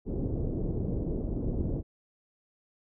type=low-pass noise; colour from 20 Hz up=pink; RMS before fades=-31 dBFS; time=0.05-1.83 s; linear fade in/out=50 ms; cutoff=450 Hz; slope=24 dB/octave; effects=none